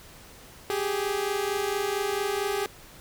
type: tone pair together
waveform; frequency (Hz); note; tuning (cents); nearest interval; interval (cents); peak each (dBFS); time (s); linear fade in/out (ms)
sawtooth; 390.9 / 415.3; G4 / G#4; -5 / 0; minor second; 105; -25; 0.7-2.66; 0
effects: pink hiss -49 dBFS RMS until 3 s